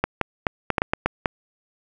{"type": "clicks", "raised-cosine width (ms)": 0.5, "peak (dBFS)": -4, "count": 9, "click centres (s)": [0.04, 0.213, 0.468, 0.703, 0.782, 0.819, 0.935, 1.06, 1.258], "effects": []}